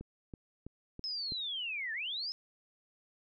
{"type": "click train", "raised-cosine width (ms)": 3, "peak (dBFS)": -31, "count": 5, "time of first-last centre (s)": [0.01, 1.321], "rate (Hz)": 3.05}
{"type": "linear two-way sweep", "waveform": "sine", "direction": "down then up", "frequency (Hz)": [5230, 1713, 5230], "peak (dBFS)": -35, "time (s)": [1.04, 2.32], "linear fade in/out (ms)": 0, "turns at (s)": 1.93}
{"effects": []}